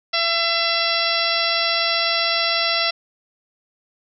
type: harmonic tone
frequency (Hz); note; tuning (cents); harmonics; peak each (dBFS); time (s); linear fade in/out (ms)
673; E5; +36; 1 / 2 / 3 / 4 / 5 / 6 / 7 / 8; -26 / -26 / -26 / -26 / -26 / -26 / -26 / -26; 0.13-2.91; 10
effects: none

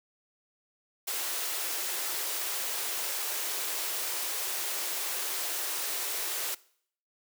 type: high-pass noise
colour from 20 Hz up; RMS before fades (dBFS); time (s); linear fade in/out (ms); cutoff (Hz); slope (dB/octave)
white; -33; 1.07-6.55; 10; 320; 96
effects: noise-tail reverb RT60 0.6 s tail -21 dB re dry

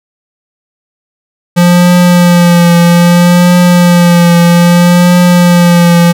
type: tone with vibrato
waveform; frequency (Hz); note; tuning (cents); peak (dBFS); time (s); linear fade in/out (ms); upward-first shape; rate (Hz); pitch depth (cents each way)
square; 174.61; F3; 0; -3; 1.56-6.13; 20; triangle; 0.62; 31
effects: none

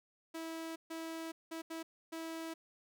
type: tone bursts at uneven times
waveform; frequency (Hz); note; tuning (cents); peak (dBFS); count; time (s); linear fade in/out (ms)
sawtooth; 325.9; E4; -20; -37; 5; 0.34-0.76 / 0.9-1.32 / 1.51-1.62 / 1.7-1.83 / 2.12-2.54; 10
effects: none

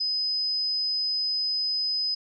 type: tone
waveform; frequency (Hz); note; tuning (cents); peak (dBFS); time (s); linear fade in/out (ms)
sine; 5030; D#8; +18; -24; 0-2.15; 10
effects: none

